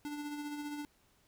square tone with tremolo, 293.7 Hz, D4, in tune, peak -38 dBFS, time 0.05-0.85 s, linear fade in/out 0 ms, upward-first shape sine, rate 15 Hz, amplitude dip 40%, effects pink hiss -70 dBFS RMS until 1.27 s

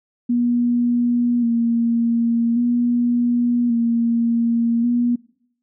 sine tone with vibrato, 236.8 Hz, A#3, 27 cents sharp, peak -15 dBFS, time 0.29-5.16 s, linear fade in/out 10 ms, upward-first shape square, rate 0.44 Hz, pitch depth 29 cents each way, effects noise-tail reverb RT60 0.7 s tail -23 dB re dry

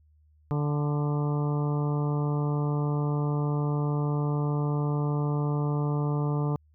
harmonic tone with a mistuned harmonic, 146.7 Hz, D3, 2 cents flat, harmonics 1 / 2 / 3 / 4 / 5 / 6 / 7 / 8, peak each -25 / -34 / -35 / -42 / -42 / -41 / -42 / -43 dBFS, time 0.51-6.56 s, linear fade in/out 0 ms, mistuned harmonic 8, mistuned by +22 cents, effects added 76 Hz sine -58 dBFS peak until 6.74 s

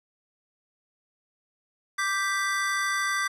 square chord, G major, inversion second, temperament equal, 1174.7 / 1568 / 1975.5 Hz, D6 / G6 / B6, 0 / 0 / 0 cents, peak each -30 dBFS, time 1.98-3.28 s, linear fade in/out 10 ms, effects low-pass 11000 Hz 12 dB/octave

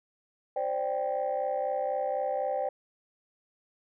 sine chord, C suspended second, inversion none, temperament equal, 523.3 / 587.3 / 784 Hz, C5 / D5 / G5, 0 / 0 / 0 cents, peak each -31 dBFS, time 0.56-2.69 s, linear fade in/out 5 ms, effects tanh soft clip ceiling -21 dBFS

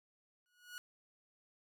sawtooth tone with exponential growth, 1457 Hz, F#6, 27 cents flat, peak -39 dBFS, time 0.46-0.78 s, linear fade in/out 0 ms, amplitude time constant 68 ms, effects none

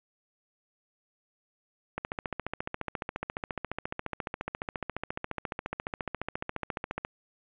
click train, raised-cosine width 0.5 ms, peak -17 dBFS, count 74, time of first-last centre 1.98-7.049 s, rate 14.4 Hz, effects resampled to 8000 Hz + 8-bit

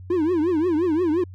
triangle tone with vibrato, 333.3 Hz, E4, 19 cents sharp, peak -16 dBFS, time 0.1-1.24 s, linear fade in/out 5 ms, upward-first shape triangle, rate 5.7 Hz, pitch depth 220 cents each way, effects added 92 Hz sine -37 dBFS peak until 1.34 s

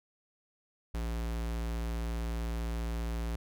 square tone, 57.2 Hz, A#1, 32 cents flat, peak -33 dBFS, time 0.94-3.36 s, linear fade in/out 5 ms, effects none

